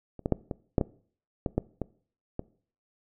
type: clicks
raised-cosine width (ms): 2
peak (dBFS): -29 / -14 / -9 / -18 / -8 / -12 / -14 / -11 / -17 / -18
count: 10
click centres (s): 0.193 / 0.259 / 0.323 / 0.512 / 0.782 / 0.812 / 1.462 / 1.58 / 1.817 / 2.394
effects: noise-tail reverb RT60 0.5 s tail -21 dB re dry